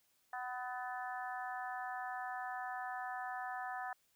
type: harmonic tone with a mistuned harmonic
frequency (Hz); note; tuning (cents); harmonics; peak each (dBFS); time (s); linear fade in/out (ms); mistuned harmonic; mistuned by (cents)
250; B3; +21; 3 / 4 / 5 / 6 / 7; -42 / -48 / -49 / -50 / -47; 0.33-3.93; 2; 5; +17
effects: white hiss -75 dBFS RMS until 4.15 s